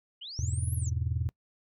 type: linear two-way sweep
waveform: sine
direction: up then down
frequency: 2808 to 11480 to 5760 Hz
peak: -39 dBFS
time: 0.21-0.9 s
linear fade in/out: 10 ms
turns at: 0.74 s
type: chord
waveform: sine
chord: E major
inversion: none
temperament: just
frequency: 82.41 / 103.01 / 123.61 Hz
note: E2 / G#2 / B2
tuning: 0 / -14 / +2 cents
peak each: -30 / -33 / -32 dBFS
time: 0.39-1.29 s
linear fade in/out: 0 ms
effects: noise-tail reverb RT60 0.1 s tail -25 dB re dry + tanh soft clip ceiling -20 dBFS